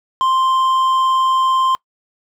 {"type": "tone with hard clipping", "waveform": "sine", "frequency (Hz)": 1047, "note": "C6", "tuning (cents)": 1, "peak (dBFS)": -14, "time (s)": [0.21, 1.75], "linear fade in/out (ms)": 0, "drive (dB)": 5, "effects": ["noise-tail reverb RT60 0.1 s tail -24 dB re dry"]}